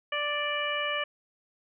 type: harmonic tone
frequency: 587.3 Hz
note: D5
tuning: in tune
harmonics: 1 / 2 / 3 / 4 / 5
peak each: -34 / -34 / -34 / -34 / -34 dBFS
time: 0.12-1.04 s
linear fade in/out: 5 ms
effects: none